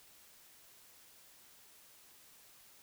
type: silence
effects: white hiss -61 dBFS RMS until 2.82 s